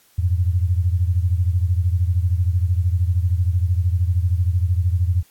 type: beating tone pair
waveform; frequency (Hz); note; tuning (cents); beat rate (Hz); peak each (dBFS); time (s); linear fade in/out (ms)
sine; 86 / 99; F2 / G2; -26 / +18; 13; -17 / -21; 0.18-5.23; 10
effects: white hiss -56 dBFS RMS until 5.3 s + AAC 64 kbps